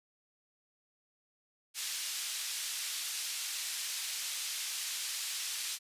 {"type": "band-pass noise", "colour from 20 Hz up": "pink", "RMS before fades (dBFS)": -38, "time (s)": [1.74, 5.79], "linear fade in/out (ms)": 50, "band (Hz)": [3300, 11000], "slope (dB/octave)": 12, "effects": ["resampled to 32000 Hz"]}